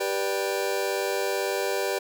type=chord; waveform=sawtooth; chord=G major; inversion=none; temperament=just; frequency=392 / 490 / 588 Hz; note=G4 / B4 / D5; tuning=0 / -14 / +2 cents; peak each=-24 / -26 / -26 dBFS; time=0-1.99 s; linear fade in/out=10 ms; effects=none